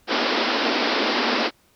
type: band-pass noise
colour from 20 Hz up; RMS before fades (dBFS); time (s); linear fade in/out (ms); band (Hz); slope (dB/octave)
pink; -22; 0.07-1.51; 50; 220 to 5300; 96
effects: pink hiss -60 dBFS RMS until 1.75 s